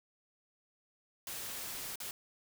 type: noise with dropouts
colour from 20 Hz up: white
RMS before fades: -42 dBFS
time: 1.27-2.11 s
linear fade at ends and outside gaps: 1 ms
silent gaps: 1.957-2.002 s
effects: none